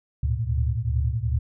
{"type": "tone cluster", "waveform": "sine", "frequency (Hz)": [71.6, 74.2, 108.2, 118.9], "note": ["D2", "D2", "A2", "A#2"], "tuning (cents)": [-43, 18, -29, 35], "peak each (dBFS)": -27, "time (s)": [0.23, 1.39], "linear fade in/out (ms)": 5, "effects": []}